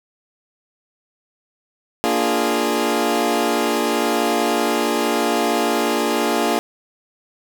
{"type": "chord", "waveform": "20% pulse", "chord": "Bb dominant seventh", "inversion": "none", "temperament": "equal", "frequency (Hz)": [233.1, 293.7, 349.2, 415.3], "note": ["Bb3", "D4", "F4", "Ab4"], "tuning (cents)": [0, 0, 0, 0], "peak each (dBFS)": -18, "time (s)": [2.04, 6.59], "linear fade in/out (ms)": 0, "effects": []}